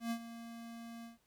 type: tone with ADSR envelope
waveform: square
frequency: 231.6 Hz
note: A#3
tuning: 11 cents flat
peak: -34 dBFS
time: 0-1.18 s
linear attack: 110 ms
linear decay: 73 ms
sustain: -13 dB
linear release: 140 ms
effects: pink hiss -75 dBFS RMS until 1.26 s